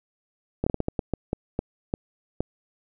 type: slowing click train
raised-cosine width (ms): 2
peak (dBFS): -11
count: 12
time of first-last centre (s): 0.64-2.406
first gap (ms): 25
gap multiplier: 1.34
effects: none